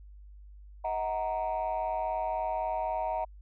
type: chord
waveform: sine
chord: D# minor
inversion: none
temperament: equal with one note detuned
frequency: 636.1 / 740 / 932.3 Hz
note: D#5 / F#5 / A#5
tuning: +38 / 0 / 0 cents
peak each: -32 dBFS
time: 0.84-3.25 s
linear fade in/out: 10 ms
effects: tanh soft clip ceiling -24 dBFS + added 50 Hz sine -47 dBFS peak until 3.41 s